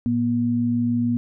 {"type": "tone pair together", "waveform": "sine", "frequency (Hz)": [113.26, 240], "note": ["A#2", "B3"], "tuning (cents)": [-49, -49], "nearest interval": "octave + minor second", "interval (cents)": 1300, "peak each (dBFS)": [-26, -19], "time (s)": [0.06, 1.17], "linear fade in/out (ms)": 0, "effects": []}